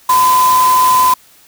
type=tone in noise; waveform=sine; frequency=1015 Hz; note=B5; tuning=47 cents sharp; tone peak=-7 dBFS; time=0.09-1.14 s; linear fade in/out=5 ms; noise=white; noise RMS=-20 dBFS; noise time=0.09-1.14 s; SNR=+10 dB; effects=white hiss -46 dBFS RMS until 1.47 s